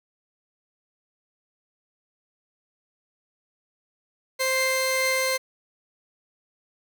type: tone pair together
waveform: sawtooth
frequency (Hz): 523.8 / 2093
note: C5 / C7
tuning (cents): +2 / 0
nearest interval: 2 octaves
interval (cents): 2398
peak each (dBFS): -21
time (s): 4.39-5.38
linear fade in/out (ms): 20
effects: none